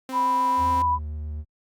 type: tone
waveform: sawtooth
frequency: 261.6 Hz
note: C4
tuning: in tune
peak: -28 dBFS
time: 0.09-0.82 s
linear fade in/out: 2 ms
type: tone with vibrato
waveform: sine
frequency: 987.8 Hz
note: B5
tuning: in tune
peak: -19 dBFS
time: 0.12-0.99 s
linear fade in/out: 50 ms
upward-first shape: sine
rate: 7.4 Hz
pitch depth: 10 cents each way
type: tone with pitch glide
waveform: triangle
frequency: 81.1 to 75.67 Hz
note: E2 to D#2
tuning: -28 to -48 cents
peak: -27 dBFS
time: 0.57-1.45 s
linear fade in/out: 50 ms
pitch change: -120 cents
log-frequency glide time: 0.9-1 s
effects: Opus 48 kbps